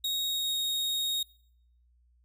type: tone with pitch glide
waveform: 40% pulse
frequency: 3766 to 3744 Hz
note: A#7 to A#7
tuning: +17 to +7 cents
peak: -27 dBFS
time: 0.04-1.23 s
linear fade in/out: 5 ms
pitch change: -10 cents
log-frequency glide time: 0.26-0.58 s
effects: noise-tail reverb RT60 0.7 s tail -25 dB re dry + added 60 Hz sine -62 dBFS peak until 2.24 s